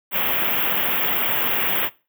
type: band-stop noise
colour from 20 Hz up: white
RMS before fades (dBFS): -21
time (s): 0.11-1.9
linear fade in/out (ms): 50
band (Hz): 3400 to 13000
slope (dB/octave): 96
effects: noise-tail reverb RT60 0.3 s tail -20 dB re dry + high-pass 150 Hz 12 dB/octave

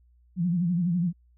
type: tone with vibrato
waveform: sine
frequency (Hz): 174.61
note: F3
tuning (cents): 0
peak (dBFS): -22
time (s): 0.36-1.13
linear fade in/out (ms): 50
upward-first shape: sine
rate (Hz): 12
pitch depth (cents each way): 96
effects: added 60 Hz sine -57 dBFS peak until 1.37 s

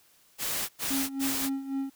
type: noise bursts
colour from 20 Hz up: white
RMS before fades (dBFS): -31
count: 3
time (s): 0.38-1.5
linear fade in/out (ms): 50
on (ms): 310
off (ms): 95
type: tone with tremolo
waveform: triangle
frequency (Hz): 271.6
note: C#4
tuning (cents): -35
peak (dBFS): -25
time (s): 0.9-1.9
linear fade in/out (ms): 10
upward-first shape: sine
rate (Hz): 3.7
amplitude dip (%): 70
effects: white hiss -62 dBFS RMS until 1.95 s

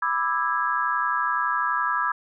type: chord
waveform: sine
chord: E dominant seventh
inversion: second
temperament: just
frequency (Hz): 988.9 / 1186.7 / 1318.5 / 1648.1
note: B5 / D6 / E6 / G#6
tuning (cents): +2 / +18 / 0 / -14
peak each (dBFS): -27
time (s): 0.02-2.12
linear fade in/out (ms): 5
effects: none

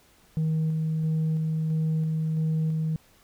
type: tone with tremolo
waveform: sine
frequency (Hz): 158.3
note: D#3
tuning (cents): +30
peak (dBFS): -20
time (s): 0.37-2.96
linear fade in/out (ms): 0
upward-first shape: square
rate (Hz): 1.5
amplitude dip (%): 25
effects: tanh soft clip ceiling -21 dBFS + pink hiss -59 dBFS RMS until 3.23 s

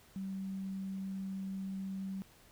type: tone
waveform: sine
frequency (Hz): 192.4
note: G3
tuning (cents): -32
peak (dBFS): -37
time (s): 0.16-2.22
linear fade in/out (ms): 0
effects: pink hiss -62 dBFS RMS until 2.51 s

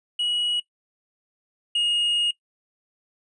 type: tone pair in turn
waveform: triangle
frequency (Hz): 2912 / 2864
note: F#7 / F7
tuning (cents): -28 / +43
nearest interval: unison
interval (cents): 29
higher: first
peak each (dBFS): -21 / -18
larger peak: second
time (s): 0.19-0.6 / 1.75-2.31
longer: second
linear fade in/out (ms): 5
effects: noise-tail reverb RT60 0.1 s tail -19 dB re dry + resampled to 24000 Hz

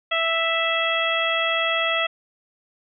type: harmonic tone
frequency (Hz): 659.3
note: E5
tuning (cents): 0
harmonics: 1 / 2 / 3 / 4 / 5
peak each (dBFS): -26 / -26 / -26 / -26 / -26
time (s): 0.11-2.07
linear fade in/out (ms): 10
effects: none

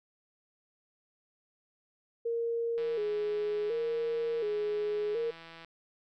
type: tone with vibrato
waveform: sine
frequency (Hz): 441.5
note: A4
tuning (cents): +6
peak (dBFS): -29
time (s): 2.25-5.31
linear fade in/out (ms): 10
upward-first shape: square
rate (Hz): 0.69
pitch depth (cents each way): 89
type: click train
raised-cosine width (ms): 0.3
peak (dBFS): -33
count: 474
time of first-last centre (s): 2.78-5.647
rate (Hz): 165
effects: none

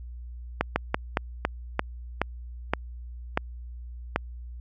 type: slowing click train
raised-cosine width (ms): 0.5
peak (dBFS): -7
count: 10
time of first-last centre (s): 0.61-4.16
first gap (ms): 150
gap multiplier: 1.23
effects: added 60 Hz sine -37 dBFS peak until 4.6 s

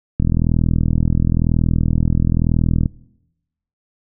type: click train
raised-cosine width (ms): 5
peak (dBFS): -4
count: 110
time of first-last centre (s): 0.2-2.859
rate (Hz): 41
effects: noise-tail reverb RT60 0.9 s tail -22 dB re dry

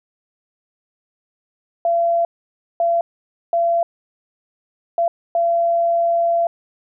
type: tone bursts at uneven times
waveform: sine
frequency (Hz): 680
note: F5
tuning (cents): -46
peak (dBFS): -14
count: 5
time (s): 1.85-2.25 / 2.8-3.01 / 3.53-3.83 / 4.98-5.08 / 5.35-6.47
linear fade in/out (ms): 2
effects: none

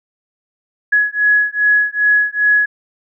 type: beating tone pair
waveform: sine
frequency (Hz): 1681 / 1683.5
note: G#6 / G#6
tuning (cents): +20 / +23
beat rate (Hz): 2.5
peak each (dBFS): -14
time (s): 0.92-2.66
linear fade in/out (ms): 10
effects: none

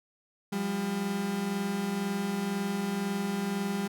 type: tone pair together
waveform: 35% pulse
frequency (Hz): 178.03 / 200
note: F3 / G3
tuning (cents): +34 / +35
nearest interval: major second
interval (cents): 201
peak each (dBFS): -35 / -28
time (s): 0.52-3.88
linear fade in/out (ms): 10
effects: none

